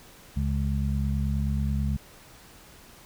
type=harmonic tone; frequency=69.3 Hz; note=C#2; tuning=in tune; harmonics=1 / 2 / 3; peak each=-26 / -29 / -31 dBFS; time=0.36-1.97 s; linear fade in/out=10 ms; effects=pink hiss -51 dBFS RMS until 3.05 s